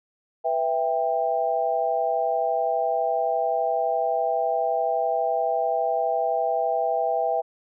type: chord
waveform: sine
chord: E minor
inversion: second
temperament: just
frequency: 494.4 / 659.3 / 791.1 Hz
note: B4 / E5 / G5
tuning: +2 / 0 / +16 cents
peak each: -28 / -24 / -25 dBFS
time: 0.44-7.42 s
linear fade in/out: 20 ms
effects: none

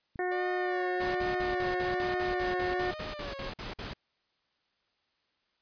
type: click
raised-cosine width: 5 ms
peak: -33 dBFS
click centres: 0.158 s
type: harmonic tone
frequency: 362.7 Hz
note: F#4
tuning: 34 cents flat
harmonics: 1 / 2 / 3 / 4 / 5 / 6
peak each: -31 / -34 / -46 / -44 / -37 / -49 dBFS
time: 0.19-2.91 s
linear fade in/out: 2 ms
type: tone with vibrato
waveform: sawtooth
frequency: 580 Hz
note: D5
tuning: 22 cents flat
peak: -36 dBFS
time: 0.31-3.5 s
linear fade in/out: 10 ms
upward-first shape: sine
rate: 1.2 Hz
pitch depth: 110 cents each way
type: noise bursts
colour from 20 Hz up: pink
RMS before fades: -39 dBFS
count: 15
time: 1-3.936 s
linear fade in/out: 5 ms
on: 150 ms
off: 49 ms
effects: white hiss -75 dBFS RMS until 5.61 s + resampled to 11025 Hz

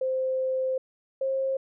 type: tone pair in turn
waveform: sine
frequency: 521 / 534.1 Hz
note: C5 / C5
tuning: -7 / +36 cents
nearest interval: unison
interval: 43 cents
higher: second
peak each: -24 dBFS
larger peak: neither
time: 0.01-0.78 / 1.21-1.57 s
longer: first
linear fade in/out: 5 ms
effects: none

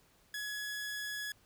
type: tone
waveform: sawtooth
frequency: 1686 Hz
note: G#6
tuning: 26 cents sharp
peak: -34 dBFS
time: 0.34-1.32 s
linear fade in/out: 2 ms
effects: pink hiss -67 dBFS RMS until 1.45 s

